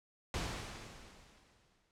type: noise with exponential decay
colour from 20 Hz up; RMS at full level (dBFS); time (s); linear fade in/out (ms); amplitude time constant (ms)
pink; -37; 0.34-1.91; 1; 340
effects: noise-tail reverb RT60 0.1 s tail -23 dB re dry + low-pass 7000 Hz 12 dB/octave